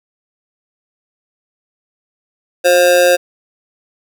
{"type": "tone with amplitude modulation", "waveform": "square", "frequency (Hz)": 532, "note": "C5", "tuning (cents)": 29, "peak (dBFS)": -5, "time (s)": [2.64, 3.17], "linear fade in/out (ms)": 20, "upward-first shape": "sine", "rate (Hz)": 174, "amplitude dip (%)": 75, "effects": []}